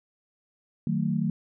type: chord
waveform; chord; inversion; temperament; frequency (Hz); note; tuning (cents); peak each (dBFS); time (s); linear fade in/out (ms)
sine; D# diminished; none; just; 155.56 / 186.68 / 224; D#3 / F#3 / A3; 0 / +16 / +31; -28; 0.87-1.3; 2
effects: none